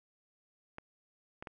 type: clicks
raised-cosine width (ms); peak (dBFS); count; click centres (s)
0.5; -28; 3; 0.784 / 1.425 / 1.472
effects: none